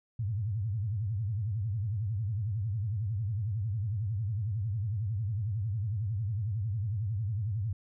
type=tone with vibrato; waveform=sine; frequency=105.4 Hz; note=G#2; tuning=26 cents sharp; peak=-29 dBFS; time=0.19-7.73 s; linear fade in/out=5 ms; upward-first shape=triangle; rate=11 Hz; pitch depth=260 cents each way; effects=none